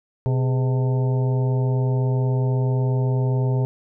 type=harmonic tone with a mistuned harmonic; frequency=127.8 Hz; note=C3; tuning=40 cents flat; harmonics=1 / 2 / 3 / 4 / 5 / 6 / 7; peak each=-18 / -33 / -29 / -35 / -36 / -43 / -37 dBFS; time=0.26-3.65 s; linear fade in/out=0 ms; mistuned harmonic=3; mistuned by=+97 cents; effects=none